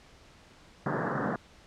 pink band-pass noise, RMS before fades -31 dBFS, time 0.86-1.36 s, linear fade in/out 2 ms, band 120 to 1800 Hz, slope 96 dB/octave, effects pink hiss -56 dBFS RMS until 1.66 s + low-pass 6000 Hz 12 dB/octave

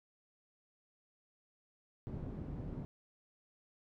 white low-pass noise, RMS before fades -43 dBFS, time 2.07-2.85 s, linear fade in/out 0 ms, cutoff 200 Hz, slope 12 dB/octave, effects none

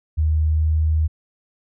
sine tone with pitch glide, 77.78 to 78.37 Hz, D#2 to D#2, 0 to +13 cents, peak -15 dBFS, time 0.17-1.08 s, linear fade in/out 20 ms, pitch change +13 cents, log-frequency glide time 0.46-0.68 s, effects none

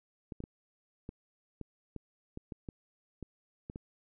clicks, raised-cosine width 3 ms, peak -28 dBFS, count 12, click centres 0.322 / 0.404 / 0.439 / 1.091 / 1.613 / 1.963 / 2.374 / 2.522 / 2.688 / 3.227 / 3.699 / 3.759 s, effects none

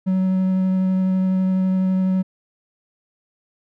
triangle tone with vibrato, 187.4 Hz, F#3, 22 cents sharp, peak -14 dBFS, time 0.06-2.23 s, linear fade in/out 20 ms, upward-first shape triangle, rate 12 Hz, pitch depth 10 cents each way, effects none

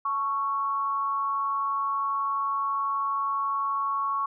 sine tone with amplitude modulation, 1108.7 Hz, C#6, in tune, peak -22 dBFS, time 0.05-4.26 s, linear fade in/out 5 ms, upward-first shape sine, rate 232 Hz, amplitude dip 55%, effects none

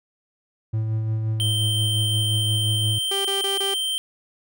triangle tone with tremolo, 110 Hz, A2, in tune, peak -18 dBFS, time 0.73-2.99 s, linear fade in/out 10 ms, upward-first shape sine, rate 5.7 Hz, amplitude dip 30%
square tone, 3127 Hz, G7, 5 cents flat, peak -23 dBFS, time 1.4-3.98 s, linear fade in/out 0 ms
sawtooth tone bursts, 393.7 Hz, G4, 8 cents sharp, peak -22 dBFS, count 4, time 3.11-3.742 s, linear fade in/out 5 ms, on 140 ms, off 24 ms
effects none

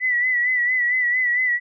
sine tone with vibrato, 1975.5 Hz, B6, in tune, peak -17 dBFS, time 0-1.6 s, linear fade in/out 50 ms, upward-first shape sine, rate 4.4 Hz, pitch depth 52 cents each way, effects none

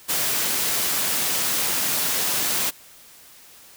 white high-pass noise, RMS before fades -23 dBFS, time 0.08-2.71 s, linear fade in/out 20 ms, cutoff 100 Hz, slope 24 dB/octave, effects white hiss -48 dBFS RMS until 3.76 s

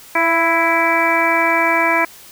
harmonic tone with a mistuned harmonic, 330.8 Hz, E4, 6 cents sharp, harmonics 1 / 2 / 3 / 4 / 5 / 6 / 7, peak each -23 / -20 / -18 / -24 / -22 / -22 / -18 dBFS, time 0.15-2.05 s, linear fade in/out 5 ms, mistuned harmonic 2, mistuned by +22 cents, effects white hiss -41 dBFS RMS until 2.31 s

